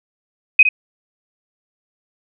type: tone with echo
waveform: sine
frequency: 2514 Hz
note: D#7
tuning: 17 cents sharp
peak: -3 dBFS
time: 0.59-0.63 s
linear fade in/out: 5 ms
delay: 60 ms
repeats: 1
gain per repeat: -10 dB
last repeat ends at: 0.69 s
effects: none